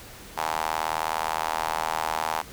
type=tone with high-pass filter; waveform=sawtooth; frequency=79.5 Hz; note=D#2; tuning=38 cents sharp; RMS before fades=-28 dBFS; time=0.37-2.42 s; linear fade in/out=10 ms; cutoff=860 Hz; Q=3.6; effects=pink hiss -44 dBFS RMS until 2.52 s